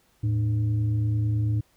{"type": "tone with frequency modulation", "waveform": "sine", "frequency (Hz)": 110, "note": "A2", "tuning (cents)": 0, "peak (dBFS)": -21, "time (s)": [0.23, 1.61], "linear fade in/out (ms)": 10, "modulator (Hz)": 191, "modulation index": 0.4, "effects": ["pink hiss -64 dBFS RMS until 1.76 s"]}